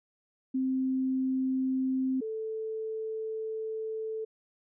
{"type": "tone pair in turn", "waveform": "sine", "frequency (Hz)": [261.6, 440], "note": ["C4", "A4"], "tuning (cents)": [0, 0], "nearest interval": "major sixth", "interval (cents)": 900, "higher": "second", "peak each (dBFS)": [-26, -32], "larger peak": "first", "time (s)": [[0.54, 2.21], [2.21, 4.25]], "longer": "second", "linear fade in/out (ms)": 10, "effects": []}